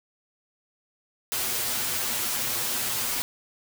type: noise with comb filter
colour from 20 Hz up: white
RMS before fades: -28 dBFS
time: 1.32-3.22 s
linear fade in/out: 0 ms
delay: 8.2 ms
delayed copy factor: +0.8
effects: none